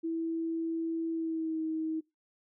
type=tone with pitch glide; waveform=sine; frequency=328.2 to 317.8 Hz; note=E4 to D#4; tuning=-8 to +37 cents; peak=-30 dBFS; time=0.03-2.01 s; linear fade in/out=20 ms; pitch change=-55 cents; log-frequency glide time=1.11-1.62 s; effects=noise-tail reverb RT60 0.2 s tail -22 dB re dry